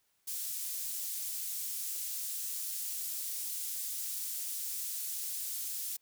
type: high-pass noise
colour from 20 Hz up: pink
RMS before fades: -38 dBFS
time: 0.27-5.97 s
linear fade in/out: 10 ms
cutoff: 8300 Hz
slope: 12 dB/octave
effects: white hiss -75 dBFS RMS until 6.01 s